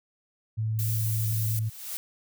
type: tone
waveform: sine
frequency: 110 Hz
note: A2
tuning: in tune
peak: -25 dBFS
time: 0.57-1.7 s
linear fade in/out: 20 ms
type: noise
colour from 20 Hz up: violet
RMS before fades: -33 dBFS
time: 0.79-1.59 s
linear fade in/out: 0 ms
type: noise with exponential growth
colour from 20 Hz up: blue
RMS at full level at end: -32 dBFS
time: 1.28-1.97 s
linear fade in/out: 0 ms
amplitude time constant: 150 ms
effects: none